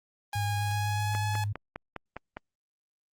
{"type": "tone with pitch glide", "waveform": "sawtooth", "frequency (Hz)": [819, 850.3], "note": ["G#5", "G#5"], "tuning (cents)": [-24, 41], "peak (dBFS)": -28, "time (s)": [0.33, 1.44], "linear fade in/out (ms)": 2, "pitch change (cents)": 65, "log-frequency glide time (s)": [0.49, 1.22]}
{"type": "tone with vibrato", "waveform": "sine", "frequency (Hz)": 103, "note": "G#2", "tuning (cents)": -14, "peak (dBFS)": -28, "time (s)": [0.35, 1.53], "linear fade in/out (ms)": 10, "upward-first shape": "sine", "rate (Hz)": 8, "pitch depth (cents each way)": 19}
{"type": "click train", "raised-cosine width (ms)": 0.5, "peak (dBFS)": -21, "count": 7, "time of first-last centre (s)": [1.15, 2.37], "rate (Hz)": 4.92}
{"effects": ["Opus 24 kbps"]}